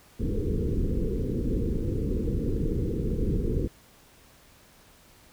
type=low-pass noise; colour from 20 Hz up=pink; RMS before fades=-27 dBFS; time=0.19-3.68 s; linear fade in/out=20 ms; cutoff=490 Hz; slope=96 dB/octave; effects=pink hiss -56 dBFS RMS until 5.32 s